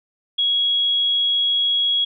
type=tone; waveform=sine; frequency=3322 Hz; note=G#7; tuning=in tune; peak=-16 dBFS; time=0.38-2.05 s; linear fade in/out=10 ms; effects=none